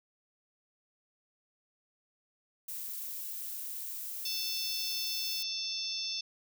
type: noise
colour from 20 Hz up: violet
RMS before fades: -40 dBFS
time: 2.68-5.43 s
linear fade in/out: 5 ms
type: harmonic tone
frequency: 885 Hz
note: A5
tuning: 10 cents sharp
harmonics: 3 / 4 / 5 / 6 / 7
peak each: -45 / -40 / -42 / -36 / -45 dBFS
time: 4.25-6.21 s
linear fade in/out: 5 ms
effects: none